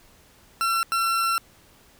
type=tone bursts at uneven times; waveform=40% pulse; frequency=1353 Hz; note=E6; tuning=45 cents sharp; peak=-20 dBFS; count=2; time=0.61-0.83 / 0.92-1.38 s; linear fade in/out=0 ms; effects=pink hiss -55 dBFS RMS until 1.99 s